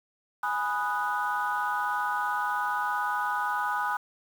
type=chord; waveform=sine; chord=G# minor seventh; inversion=none; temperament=equal; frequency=830.6 / 987.8 / 1244.5 / 1480 Hz; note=G#5 / B5 / D#6 / F#6; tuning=0 / 0 / 0 / 0 cents; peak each=-31 dBFS; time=0.43-3.97 s; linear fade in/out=5 ms; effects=tanh soft clip ceiling -18 dBFS + 8-bit

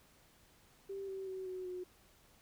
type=tone with pitch steps; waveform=sine; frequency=392 / 384.6 / 377.3 / 370.2 / 363.2 Hz; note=G4 / G4 / F#4 / F#4 / F#4; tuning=0 / -33 / +34 / +1 / -32 cents; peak=-40 dBFS; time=0.89-1.84 s; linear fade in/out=10 ms; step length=190 ms; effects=pink hiss -66 dBFS RMS until 2.41 s

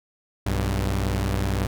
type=tone pair together; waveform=sawtooth; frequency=61.74 / 98 Hz; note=B1 / G2; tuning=0 / 0 cents; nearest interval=minor sixth; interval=800 cents; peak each=-21 dBFS; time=0.46-1.67 s; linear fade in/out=5 ms; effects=none

